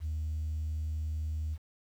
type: tone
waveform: sine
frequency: 77.78 Hz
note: D#2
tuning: in tune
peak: -30 dBFS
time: 0-1.58 s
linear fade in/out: 50 ms
effects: tanh soft clip ceiling -28 dBFS + 10-bit